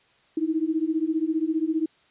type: beating tone pair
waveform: sine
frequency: 311.1 / 326.1 Hz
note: D#4 / E4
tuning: 0 / -19 cents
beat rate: 15 Hz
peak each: -25 dBFS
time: 0.37-1.86 s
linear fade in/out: 5 ms
effects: white hiss -61 dBFS RMS until 2.1 s + resampled to 8000 Hz